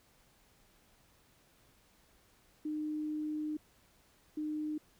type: tone bursts at uneven times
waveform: sine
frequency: 304.8 Hz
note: D#4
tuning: 36 cents flat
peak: -34 dBFS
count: 2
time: 2.65-3.57 / 4.37-4.78 s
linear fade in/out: 5 ms
effects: pink hiss -67 dBFS RMS until 4.99 s